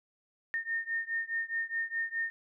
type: beating tone pair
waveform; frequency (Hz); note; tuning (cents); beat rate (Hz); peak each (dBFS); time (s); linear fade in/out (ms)
sine; 1825 / 1829.8; A#6 / A#6; -37 / -33; 4.8; -34 / -35; 0.54-2.3; 0
effects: none